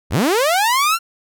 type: linear sweep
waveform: sawtooth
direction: up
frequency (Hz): 46.25 to 1396.9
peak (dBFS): -10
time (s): 0.1-0.99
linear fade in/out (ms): 50
effects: none